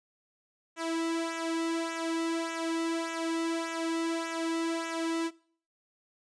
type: tone with flanger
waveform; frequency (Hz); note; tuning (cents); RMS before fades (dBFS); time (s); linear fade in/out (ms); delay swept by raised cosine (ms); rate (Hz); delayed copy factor
sawtooth; 329.6; E4; 0; -32; 0.76-5.31; 50; 0.21 to 1.81; 1.7; -0.7
effects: noise-tail reverb RT60 0.5 s tail -22 dB re dry + resampled to 22050 Hz